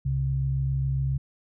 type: tone pair together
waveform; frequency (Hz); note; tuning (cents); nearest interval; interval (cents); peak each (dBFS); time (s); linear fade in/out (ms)
sine; 67.35 / 134.7; C#2 / C#3; -49 / -49; octave; 1200; -29 / -24; 0.05-1.18; 10
effects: none